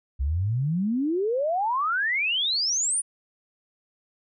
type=exponential sweep; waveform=sine; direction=up; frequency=63 to 9870 Hz; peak=-22 dBFS; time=0.19-3.02 s; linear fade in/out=20 ms; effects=none